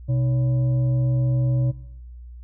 sine tone with frequency modulation, 126.9 Hz, B2, 47 cents sharp, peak -18 dBFS, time 0.08-1.72 s, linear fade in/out 20 ms, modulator 436 Hz, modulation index 0.29, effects noise-tail reverb RT60 0.9 s tail -19 dB re dry + added 60 Hz sine -37 dBFS peak until 2.43 s

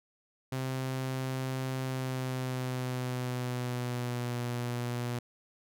sawtooth tone with pitch glide, 130.81 to 121.35 Hz, C3 to B2, 0 to -30 cents, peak -28 dBFS, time 0.52-5.19 s, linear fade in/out 5 ms, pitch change -130 cents, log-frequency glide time 1.82-4.4 s, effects none

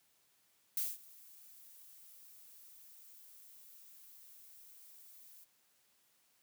violet noise with ADSR envelope, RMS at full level -34 dBFS, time 0.77-5.45 s, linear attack 3 ms, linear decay 200 ms, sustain -24 dB, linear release 18 ms, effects white hiss -73 dBFS RMS until 6.42 s + high-pass 80 Hz 12 dB/octave

